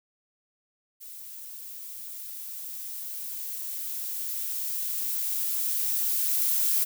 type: noise with level ramp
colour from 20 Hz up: violet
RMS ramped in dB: -43 to -24 dBFS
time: 1-6.85 s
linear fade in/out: 20 ms
effects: none